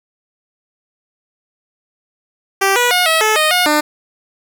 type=tone with pitch steps; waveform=10% pulse; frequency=390.2 / 487.2 / 721 / 645 / 432.7 / 619 / 720 / 300.5 Hz; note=G4 / B4 / F#5 / E5 / A4 / D#5 / F#5 / D4; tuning=-8 / -24 / -45 / -38 / -29 / -9 / -47 / +40 cents; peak=-3 dBFS; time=2.61-3.81 s; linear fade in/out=10 ms; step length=150 ms; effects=none